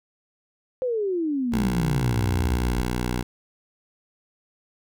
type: exponential sweep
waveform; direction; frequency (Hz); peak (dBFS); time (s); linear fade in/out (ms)
sine; down; 523.3 to 51.91; -22; 0.82-2.81; 0
type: tone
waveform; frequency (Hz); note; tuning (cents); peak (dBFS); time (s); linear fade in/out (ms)
10% pulse; 61; B1; -21; -16; 1.52-3.23; 10
effects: none